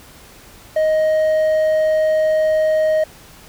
sine tone with hard clipping, 625 Hz, D#5, 8 cents sharp, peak -14 dBFS, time 0.76-3.04 s, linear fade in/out 5 ms, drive 3 dB, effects pink hiss -43 dBFS RMS until 3.48 s

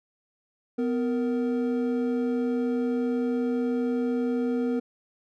triangle tone pair together, 250.3 / 466.2 Hz, B3 / A#4, +23 / 0 cents, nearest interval major seventh, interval 1077 cents, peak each -23 / -27 dBFS, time 0.78-4.8 s, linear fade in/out 10 ms, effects none

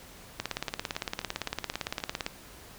two click trains, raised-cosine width 0.2 ms, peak -24 / -13 dBFS, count 7 / 34, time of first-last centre 0.69-2.265 / 0.4-2.264 s, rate 3.81 / 17.7 Hz, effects pink hiss -50 dBFS RMS until 2.78 s

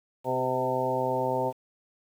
harmonic tone with a mistuned harmonic, 128.6 Hz, C3, 30 cents flat, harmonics 1 / 2 / 3 / 4 / 5 / 6 / 7, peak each -36 / -36 / -33 / -30 / -32 / -36 / -30 dBFS, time 0.24-1.53 s, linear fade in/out 50 ms, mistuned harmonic 3, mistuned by +17 cents, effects 9-bit

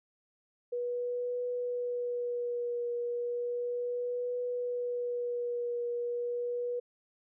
sine tone with vibrato, 485 Hz, B4, 31 cents flat, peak -31 dBFS, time 0.72-6.8 s, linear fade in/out 10 ms, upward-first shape triangle, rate 0.34 Hz, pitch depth 24 cents each way, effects none

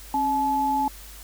sine tone pair together, 270.6 / 859.1 Hz, C#4 / A5, -42 / -42 cents, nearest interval octave + minor sixth, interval 2000 cents, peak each -28 / -21 dBFS, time 0.14-0.88 s, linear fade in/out 2 ms, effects added 50 Hz sine -43 dBFS peak until 1.23 s + white hiss -45 dBFS RMS until 1.23 s

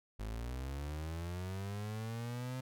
35% pulse linear sweep, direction up, 51.2 to 130 Hz, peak -37 dBFS, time 0.19-2.61 s, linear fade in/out 10 ms, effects none

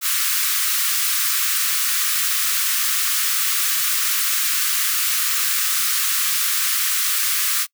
white high-pass noise, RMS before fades -20 dBFS, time 0.01-7.67 s, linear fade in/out 50 ms, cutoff 1100 Hz, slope 96 dB/octave, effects noise-tail reverb RT60 0.1 s tail -24 dB re dry

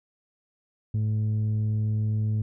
sine tone pair together, 107.6 / 215.2 Hz, A2 / A3, -38 / -38 cents, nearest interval octave, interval 1200 cents, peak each -21 / -32 dBFS, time 0.94-2.42 s, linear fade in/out 5 ms, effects tanh soft clip ceiling -20 dBFS

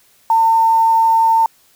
sine tone with quantisation, 903 Hz, A5, 45 cents sharp, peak -9 dBFS, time 0.3-1.46 s, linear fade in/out 2 ms, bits 6, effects white hiss -53 dBFS RMS until 1.75 s

